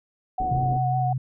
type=tone with vibrato; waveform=sine; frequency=740 Hz; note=F#5; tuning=in tune; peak=-23 dBFS; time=0.38-1.13 s; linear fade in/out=5 ms; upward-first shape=sine; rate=5.5 Hz; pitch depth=21 cents each way
type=low-pass noise; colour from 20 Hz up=pink; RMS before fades=-33 dBFS; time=0.39-0.79 s; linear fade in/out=20 ms; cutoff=460 Hz; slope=24 dB/octave
type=tone; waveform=sine; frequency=130 Hz; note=C3; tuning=11 cents flat; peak=-23 dBFS; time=0.51-1.18 s; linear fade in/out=5 ms
effects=none